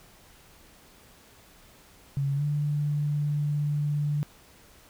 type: tone with pitch glide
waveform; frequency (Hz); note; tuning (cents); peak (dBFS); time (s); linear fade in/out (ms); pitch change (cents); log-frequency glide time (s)
sine; 139.1 to 147.12; C#3 to D3; +6 to +3; -24; 2.17-4.23; 0; +97; 2.35-2.43
effects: pink hiss -55 dBFS RMS until 4.89 s